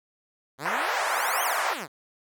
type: exponential two-way sweep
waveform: 5% pulse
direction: up then down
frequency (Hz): 125.7 to 3305 to 125.7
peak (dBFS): -21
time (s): 0.58-1.88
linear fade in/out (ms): 50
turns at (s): 1.43
type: band-pass noise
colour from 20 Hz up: pink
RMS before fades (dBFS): -27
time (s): 0.65-1.74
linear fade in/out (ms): 10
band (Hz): 670 to 2000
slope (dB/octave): 24
effects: none